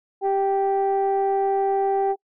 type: tone pair together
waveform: sine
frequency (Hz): 392.8 / 781.8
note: G4 / G5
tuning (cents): +4 / -5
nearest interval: octave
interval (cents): 1191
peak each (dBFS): -20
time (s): 0.21-2.16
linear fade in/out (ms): 50
effects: noise-tail reverb RT60 0.1 s tail -25 dB re dry + tanh soft clip ceiling -14 dBFS